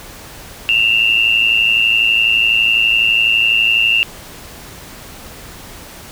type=tone pair together; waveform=sine; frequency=2688 / 2800 Hz; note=E7 / F7; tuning=+33 / +4 cents; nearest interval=minor second; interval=71 cents; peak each=-13 dBFS; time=0.69-4.03 s; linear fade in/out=0 ms; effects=pink hiss -35 dBFS RMS until 6.11 s